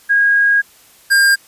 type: tone pair in turn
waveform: sine / square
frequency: 1637 / 1606.1 Hz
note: G#6 / G6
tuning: -25 / +42 cents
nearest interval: unison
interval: 33 cents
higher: first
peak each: -9 dBFS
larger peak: neither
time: 0.09-0.62 / 1.1-1.36 s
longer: first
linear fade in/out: 20 ms
effects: white hiss -47 dBFS RMS until 1.47 s + resampled to 32000 Hz